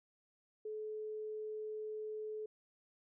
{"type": "tone", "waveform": "sine", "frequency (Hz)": 430, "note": "A4", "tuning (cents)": -40, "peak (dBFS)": -40, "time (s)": [0.65, 2.46], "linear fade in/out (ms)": 5, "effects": []}